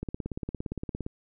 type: click train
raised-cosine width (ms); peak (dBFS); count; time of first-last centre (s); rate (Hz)
3; -20; 19; 0.03-1.064; 17.4
effects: none